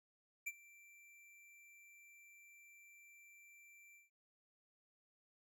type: tone with ADSR envelope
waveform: square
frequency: 2349 Hz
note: D7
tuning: in tune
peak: -39 dBFS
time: 0.46-4.1 s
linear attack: 13 ms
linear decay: 41 ms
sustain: -23 dB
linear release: 150 ms
effects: noise-tail reverb RT60 0.6 s tail -25 dB re dry